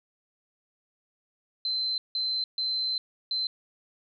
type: tone bursts at uneven times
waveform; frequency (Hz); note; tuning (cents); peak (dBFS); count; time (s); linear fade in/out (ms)
sine; 4081; C8; -44; -26; 4; 1.65-1.98 / 2.15-2.44 / 2.58-2.98 / 3.31-3.47; 2
effects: none